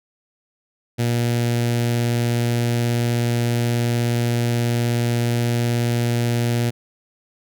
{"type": "tone with notch filter", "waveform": "sawtooth", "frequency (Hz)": 118.9, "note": "A#2", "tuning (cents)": 35, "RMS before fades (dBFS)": -20, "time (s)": [0.98, 6.71], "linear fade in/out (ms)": 20, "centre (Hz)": 1100, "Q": 1.3, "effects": []}